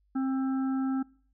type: harmonic tone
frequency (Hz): 265.2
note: C4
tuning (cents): +23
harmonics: 1 / 3 / 5 / 6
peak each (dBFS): -26 / -41 / -42 / -51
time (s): 0.15-1.03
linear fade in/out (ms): 10
effects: noise-tail reverb RT60 0.5 s tail -24 dB re dry + added 50 Hz sine -66 dBFS peak until 1.33 s